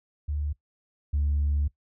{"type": "tone pair in turn", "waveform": "sine", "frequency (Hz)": [73.7, 72.52], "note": ["D2", "D2"], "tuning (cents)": [7, -21], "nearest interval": "unison", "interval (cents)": 28, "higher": "first", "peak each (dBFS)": [-26, -21], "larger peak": "second", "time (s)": [[0.28, 0.53], [1.13, 1.68]], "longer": "second", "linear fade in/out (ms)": 10, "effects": ["noise-tail reverb RT60 0.1 s tail -19 dB re dry", "tanh soft clip ceiling -19 dBFS"]}